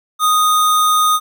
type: tone with sample-and-hold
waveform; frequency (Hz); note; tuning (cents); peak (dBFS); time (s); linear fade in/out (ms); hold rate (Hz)
sine; 1244.5; D#6; 0; -10; 0.19-1.2; 50; 4900
effects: none